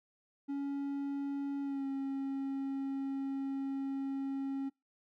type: tone with pitch glide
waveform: triangle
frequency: 280 to 272.3 Hz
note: C#4 to C#4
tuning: +18 to -31 cents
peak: -32 dBFS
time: 0.48-4.7 s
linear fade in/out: 20 ms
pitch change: -49 cents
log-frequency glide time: 1.62-1.86 s
effects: noise-tail reverb RT60 0.2 s tail -24 dB re dry